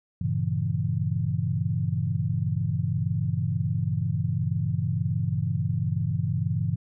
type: chord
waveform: sine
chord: G diminished seventh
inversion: none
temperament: equal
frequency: 98 / 116.54 / 138.59 / 164.81 Hz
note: G2 / Bb2 / Db3 / Fb3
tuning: 0 / 0 / 0 / 0 cents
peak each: -29 dBFS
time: 0.21-6.76 s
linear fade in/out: 5 ms
effects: none